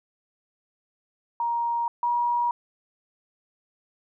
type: tone pair in turn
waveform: sine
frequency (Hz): 940 / 957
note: A#5 / A#5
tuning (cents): +14 / +45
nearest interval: unison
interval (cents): 31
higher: second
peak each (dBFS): -23 / -21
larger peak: second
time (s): 1.4-1.88 / 2.03-2.51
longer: neither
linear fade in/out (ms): 2
effects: none